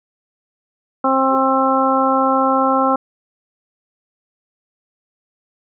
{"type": "harmonic tone", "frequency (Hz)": 265.5, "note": "C4", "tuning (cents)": 25, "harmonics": [1, 2, 3, 4, 5], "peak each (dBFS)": [-19, -19, -19, -19, -19], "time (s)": [1.04, 2.96], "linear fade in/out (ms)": 5}
{"type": "tone with exponential growth", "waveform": "sine", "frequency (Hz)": 392, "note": "G4", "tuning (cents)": 0, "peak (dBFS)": -22, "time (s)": [1.24, 1.35], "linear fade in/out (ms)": 0, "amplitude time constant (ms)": 23}
{"effects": []}